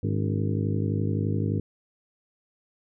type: harmonic tone with a mistuned harmonic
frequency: 51.7 Hz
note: G#1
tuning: 7 cents flat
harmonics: 2 / 3 / 4 / 5 / 6 / 7 / 8 / 9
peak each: -26 / -30 / -32 / -34 / -36 / -37 / -38 / -39 dBFS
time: 0.03-1.6 s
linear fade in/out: 5 ms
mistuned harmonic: 5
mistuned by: +100 cents
effects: none